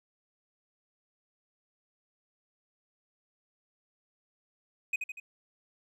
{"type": "tone with echo", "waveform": "triangle", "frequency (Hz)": 2509, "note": "D#7", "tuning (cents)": 14, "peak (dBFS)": -25, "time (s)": [4.93, 4.96], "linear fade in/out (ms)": 5, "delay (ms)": 80, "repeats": 3, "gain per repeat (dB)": -5, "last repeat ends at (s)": 5.2, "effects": []}